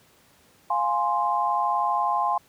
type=chord; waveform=sine; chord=F minor; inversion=none; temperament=equal; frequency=698.5 / 830.6 / 1046.5 Hz; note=F5 / Ab5 / C6; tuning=0 / 0 / 0 cents; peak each=-28 / -25 / -24 dBFS; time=0.7-2.38 s; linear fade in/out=5 ms; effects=pink hiss -58 dBFS RMS until 2.48 s + high-pass 80 Hz 12 dB/octave